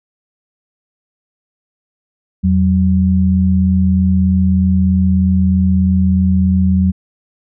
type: tone pair together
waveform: sine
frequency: 84.51 / 187.7 Hz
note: E2 / F#3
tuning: +44 / +25 cents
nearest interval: octave + major second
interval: 1381 cents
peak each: -13 / -11 dBFS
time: 2.43-6.92 s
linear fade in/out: 20 ms
effects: none